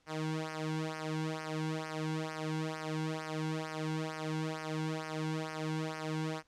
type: tone with flanger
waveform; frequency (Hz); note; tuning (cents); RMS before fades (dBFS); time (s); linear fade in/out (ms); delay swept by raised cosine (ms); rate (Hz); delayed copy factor
sawtooth; 157.1; D#3; +17; -37; 0.06-6.43; 50; 0.26 to 1.66; 2.2; -1
effects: pink hiss -72 dBFS RMS until 6.47 s + low-pass 7000 Hz 12 dB/octave